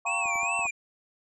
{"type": "chord", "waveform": "sine", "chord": "G half-diminished seventh", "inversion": "third", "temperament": "equal", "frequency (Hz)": [698.5, 784, 932.3, 1108.7], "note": ["F5", "G5", "Bb5", "Db6"], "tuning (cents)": [0, 0, 0, 0], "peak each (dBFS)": [-34, -37, -36, -33], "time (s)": [0.05, 0.67], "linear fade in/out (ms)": 5}
{"type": "tone with vibrato", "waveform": "square", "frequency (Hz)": 2489, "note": "D#7", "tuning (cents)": 0, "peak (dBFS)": -28, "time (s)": [0.06, 0.71], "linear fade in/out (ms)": 10, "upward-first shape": "sine", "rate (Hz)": 2.5, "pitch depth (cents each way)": 130}
{"type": "clicks", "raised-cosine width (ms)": 2, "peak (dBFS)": -34, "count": 5, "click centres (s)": [0.257, 0.357, 0.432, 0.593, 0.655]}
{"effects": ["resampled to 24000 Hz"]}